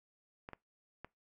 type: clicks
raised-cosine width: 0.5 ms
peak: -30 dBFS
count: 3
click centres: 0.489 / 0.533 / 1.046 s
effects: noise-tail reverb RT60 0.2 s tail -23 dB re dry